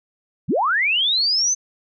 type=linear sweep; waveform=sine; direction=up; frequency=94.6 to 6272 Hz; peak=-16 dBFS; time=0.48-1.55 s; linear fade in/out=20 ms; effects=none